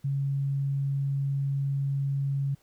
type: tone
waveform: sine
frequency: 138.59 Hz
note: C#3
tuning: in tune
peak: -25 dBFS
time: 0.04-2.55 s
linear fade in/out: 10 ms
effects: pink hiss -65 dBFS RMS until 2.62 s